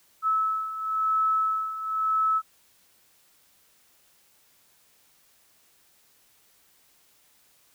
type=beating tone pair; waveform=sine; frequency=1300 / 1300.97 Hz; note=E6 / E6; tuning=-24 / -23 cents; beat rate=0.97 Hz; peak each=-29 / -24 dBFS; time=0.22-2.42 s; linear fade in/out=50 ms; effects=white hiss -62 dBFS RMS until 7.74 s